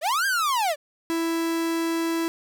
45% pulse linear two-way sweep, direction up then down, 554.4 to 1629 to 554.4 Hz, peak -21 dBFS, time 0.01-0.76 s, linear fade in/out 50 ms, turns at 0.26 s
45% pulse tone, 330.6 Hz, E4, 5 cents sharp, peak -23 dBFS, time 1.1-2.28 s, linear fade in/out 0 ms
effects none

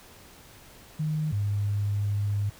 sine tone pair in turn, 154.3 / 102.15 Hz, D#3 / G#2, -14 / -28 cents, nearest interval perfect fifth, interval 714 cents, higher first, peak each -25 / -24 dBFS, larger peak second, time 0.99-1.32 / 1.32-2.5 s, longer second, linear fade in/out 10 ms, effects pink hiss -51 dBFS RMS until 2.59 s

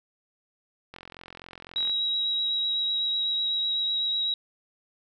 click train, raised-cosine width 0.3 ms, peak -26 dBFS, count 43, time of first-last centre 0.94-1.897 s, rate 43.9 Hz
sine tone with vibrato, 3849 Hz, B7, 45 cents flat, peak -24 dBFS, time 1.76-4.34 s, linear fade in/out 2 ms, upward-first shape triangle, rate 8 Hz, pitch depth 14 cents each way
effects none

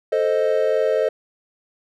triangle chord, A diminished, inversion none, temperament equal, 440 / 523.3 / 622.3 Hz, A4 / C5 / Eb5, 0 / 0 / 0 cents, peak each -19 dBFS, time 0.12-1.09 s, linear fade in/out 5 ms, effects none

